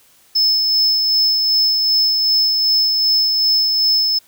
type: tone with tremolo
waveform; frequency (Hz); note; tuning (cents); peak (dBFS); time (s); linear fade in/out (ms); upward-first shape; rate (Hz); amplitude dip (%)
triangle; 5230; E8; -15; -10; 0.35-4.19; 10; sine; 2.6; 30
effects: white hiss -52 dBFS RMS until 4.27 s